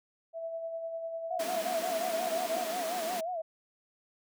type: tone with tremolo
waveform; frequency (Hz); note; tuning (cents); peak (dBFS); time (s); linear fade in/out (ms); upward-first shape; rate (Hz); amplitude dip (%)
sine; 659.3; E5; 0; -33; 0.33-2.69; 50; sine; 10; 40
type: tone with vibrato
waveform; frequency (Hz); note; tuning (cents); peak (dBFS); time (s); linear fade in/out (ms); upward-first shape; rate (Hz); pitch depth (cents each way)
sine; 687; F5; -29; -32; 1.3-3.42; 10; sine; 5.6; 120
type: high-pass noise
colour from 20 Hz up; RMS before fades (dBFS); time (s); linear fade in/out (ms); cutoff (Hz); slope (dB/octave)
pink; -39; 1.39-3.21; 10; 190; 96
effects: none